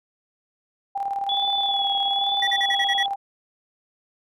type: tone with tremolo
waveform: sine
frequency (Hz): 794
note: G5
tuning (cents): +22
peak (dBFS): -22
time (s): 0.95-3.16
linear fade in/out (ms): 10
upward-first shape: square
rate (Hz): 19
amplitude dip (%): 50
type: tone with vibrato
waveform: sine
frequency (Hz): 3416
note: G#7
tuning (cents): +48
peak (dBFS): -22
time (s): 1.29-3.06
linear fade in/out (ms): 2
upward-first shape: sine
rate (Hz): 1.1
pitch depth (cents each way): 37
type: tone bursts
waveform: triangle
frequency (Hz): 1930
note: B6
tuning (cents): -40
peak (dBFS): -20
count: 7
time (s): 2.42-3.03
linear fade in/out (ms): 5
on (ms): 52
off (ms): 41
effects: none